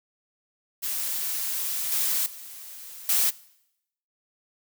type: noise with level steps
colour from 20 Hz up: blue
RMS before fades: -29 / -25 / -42 / -22 dBFS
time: 0.82-3.31 s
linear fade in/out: 20 ms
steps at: 1.92 / 2.26 / 3.09 s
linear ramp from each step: 2 ms
effects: noise-tail reverb RT60 0.8 s tail -21 dB re dry